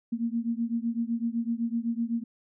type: beating tone pair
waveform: sine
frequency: 229 / 236.9 Hz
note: A#3 / A#3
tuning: -31 / +28 cents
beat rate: 7.9 Hz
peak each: -29 / -30 dBFS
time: 0.12-2.24 s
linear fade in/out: 10 ms
effects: none